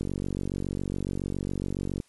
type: click train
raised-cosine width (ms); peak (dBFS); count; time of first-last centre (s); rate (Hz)
3; -18; 95; 0.01-2.002; 47.2
effects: white hiss -63 dBFS RMS until 2.08 s + resampled to 24000 Hz